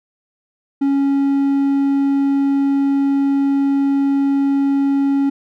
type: tone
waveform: triangle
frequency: 277.2 Hz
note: C#4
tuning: in tune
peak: -11 dBFS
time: 0.81-5.3 s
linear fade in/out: 10 ms
effects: none